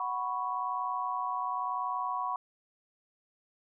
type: chord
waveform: sine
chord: F# suspended fourth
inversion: none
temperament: equal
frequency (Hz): 740 / 987.8 / 1108.7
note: F#5 / B5 / C#6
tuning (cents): 0 / 0 / 0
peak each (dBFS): -37 / -34 / -34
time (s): 0-2.36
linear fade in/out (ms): 2
effects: none